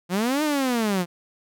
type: linear two-way sweep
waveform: sawtooth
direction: up then down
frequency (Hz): 168.5 to 311.1 to 168.5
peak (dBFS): -17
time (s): 0.09-1.06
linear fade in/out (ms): 50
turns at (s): 0.43
effects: none